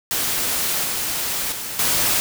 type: noise with level steps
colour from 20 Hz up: white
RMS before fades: -22 / -24 / -29 / -19 dBFS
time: 0.11-2.2 s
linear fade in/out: 0 ms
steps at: 0.84 / 1.52 / 1.79 s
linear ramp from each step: 2 ms
effects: none